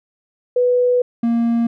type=tone pair in turn; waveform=sine / triangle; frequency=493.9 / 233.1 Hz; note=B4 / A#3; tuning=0 / 0 cents; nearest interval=octave + minor second; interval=1300 cents; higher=first; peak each=-12 dBFS; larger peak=neither; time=0.56-1.02 / 1.23-1.67 s; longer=first; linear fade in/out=5 ms; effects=none